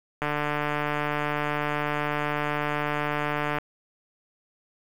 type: click train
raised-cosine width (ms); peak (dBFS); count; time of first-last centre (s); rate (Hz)
0.5; -12; 499; 0.22-3.585; 148
effects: 7-bit